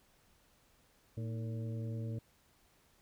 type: harmonic tone with a mistuned harmonic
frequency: 113.7 Hz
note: A#2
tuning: 43 cents flat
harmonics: 1 / 2 / 3 / 4 / 5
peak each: -37 / -46 / -50 / -51 / -54 dBFS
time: 1.17-2.19 s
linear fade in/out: 5 ms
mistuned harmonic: 3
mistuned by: -120 cents
effects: pink hiss -69 dBFS RMS until 3.01 s